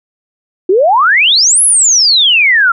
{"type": "exponential two-way sweep", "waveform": "sine", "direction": "up then down", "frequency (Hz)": [349.2, 11175, 1337], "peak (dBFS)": -5, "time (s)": [0.69, 2.72], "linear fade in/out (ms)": 5, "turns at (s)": 1.63, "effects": []}